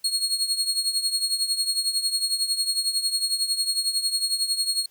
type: tone with tremolo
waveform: 30% pulse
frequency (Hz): 4298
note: C8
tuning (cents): +46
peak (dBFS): -16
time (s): 0.04-4.86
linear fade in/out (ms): 5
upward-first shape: triangle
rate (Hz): 11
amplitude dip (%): 80
effects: white hiss -61 dBFS RMS until 4.9 s